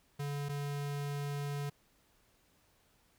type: tone pair in turn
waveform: square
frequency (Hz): 143.3 / 143.3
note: D3 / D3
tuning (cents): -42 / -42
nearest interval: unison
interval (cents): 0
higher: neither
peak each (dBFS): -36 / -36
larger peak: neither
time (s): 0.19-0.49 / 0.49-1.7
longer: second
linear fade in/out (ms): 10
effects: pink hiss -70 dBFS RMS until 3.18 s